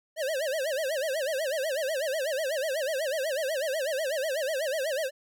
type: tone with vibrato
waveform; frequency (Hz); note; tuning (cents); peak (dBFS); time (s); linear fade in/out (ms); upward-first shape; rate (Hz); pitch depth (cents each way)
square; 580; D5; -22; -28; 0.16-5.11; 50; sine; 8.1; 210
effects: none